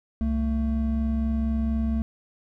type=tone pair together; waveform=triangle; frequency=66.48 / 223.6 Hz; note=C2 / A3; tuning=+28 / +28 cents; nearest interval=octave + major sixth; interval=2100 cents; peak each=-23 dBFS; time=0.21-2.02 s; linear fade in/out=0 ms; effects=none